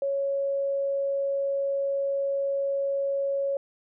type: tone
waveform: sine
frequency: 554 Hz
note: C#5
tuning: 1 cent flat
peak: -24 dBFS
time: 0.02-3.57 s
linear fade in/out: 2 ms
effects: none